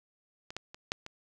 clicks, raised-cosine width 0.2 ms, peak -25 / -19 / -28 / -13 / -25 dBFS, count 5, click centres 0.505 / 0.566 / 0.745 / 0.919 / 1.064 s, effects none

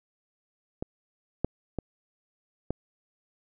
clicks, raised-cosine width 2 ms, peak -18 / -11 / -17 / -15 dBFS, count 4, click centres 0.825 / 1.446 / 1.787 / 2.706 s, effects none

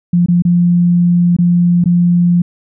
sine tone with dropouts, 174.61 Hz, F3, in tune, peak -7 dBFS, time 0.13-2.42 s, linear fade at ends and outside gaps 5 ms, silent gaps 0.261-0.284 / 0.422-0.45 / 1.366-1.386 / 1.841-1.857 s, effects none

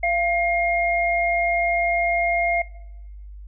sine tone pair together, 686 / 2133 Hz, F5 / C7, -31 / +33 cents, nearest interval octave + minor sixth, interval 1964 cents, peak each -21 dBFS, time 0.03-2.62 s, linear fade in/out 5 ms, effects noise-tail reverb RT60 1.0 s tail -19 dB re dry + added 50 Hz sine -36 dBFS peak until 3.47 s

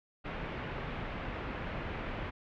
pink low-pass noise, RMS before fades -39 dBFS, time 0.24-2.31 s, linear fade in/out 20 ms, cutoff 2700 Hz, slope 24 dB/octave, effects none

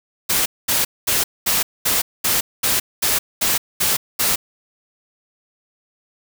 white noise bursts, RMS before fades -18 dBFS, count 11, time 0.29-4.36 s, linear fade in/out 10 ms, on 170 ms, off 220 ms, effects none

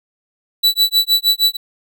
45% pulse tone with tremolo, 3951 Hz, B7, in tune, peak -9 dBFS, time 0.63-1.57 s, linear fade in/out 10 ms, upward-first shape sine, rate 6.4 Hz, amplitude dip 100%, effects none

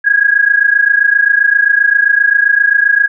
sine tone pair together, 1633.6 / 1661.2 Hz, G#6 / G#6, -29 / 0 cents, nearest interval unison, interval 29 cents, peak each -10 dBFS, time 0.04-3.08 s, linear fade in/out 20 ms, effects none

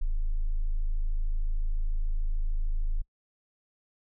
sine tone, 26.77 Hz, A0, 47 cents flat, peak -22 dBFS, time 0.01-3.02 s, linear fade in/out 10 ms, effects noise-tail reverb RT60 0.1 s tail -26 dB re dry + tanh soft clip ceiling -22 dBFS

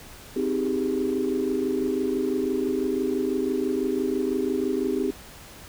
sine chord, Ab major seventh, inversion first, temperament just, 259.6 / 311.5 / 389.3 / 415.3 Hz, C4 / Eb4 / G4 / Ab4, -13 / +2 / -12 / 0 cents, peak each -27 / -29 / -26 / -30 dBFS, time 0.36-5.11 s, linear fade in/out 5 ms, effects tanh soft clip ceiling -13 dBFS + pink hiss -45 dBFS RMS until 5.68 s

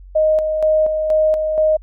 sine tone with tremolo, 622.3 Hz, D#5, in tune, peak -11 dBFS, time 0.15-1.77 s, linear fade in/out 10 ms, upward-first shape square, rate 2.1 Hz, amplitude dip 45%, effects added 46 Hz sine -36 dBFS peak until 1.82 s

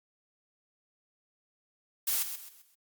blue noise with echo, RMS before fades -29 dBFS, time 2.07-2.23 s, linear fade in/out 5 ms, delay 130 ms, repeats 4, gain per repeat -9 dB, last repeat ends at 2.75 s, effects Opus 48 kbps

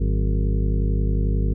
harmonic tone with a mistuned harmonic, 51.2 Hz, G#1, 24 cents flat, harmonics 1 / 2 / 3 / 4 / 5 / 7 / 8 / 9, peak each -19 / -25 / -29 / -31 / -33 / -36 / -37 / -38 dBFS, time 0-1.54 s, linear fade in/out 10 ms, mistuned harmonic 4, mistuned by -130 cents, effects none

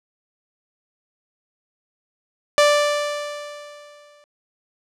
sawtooth tone with exponential decay, 587.3 Hz, D5, in tune, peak -7 dBFS, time 2.58-4.24 s, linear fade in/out 0 ms, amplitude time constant 360 ms, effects low-pass 8000 Hz 12 dB/octave

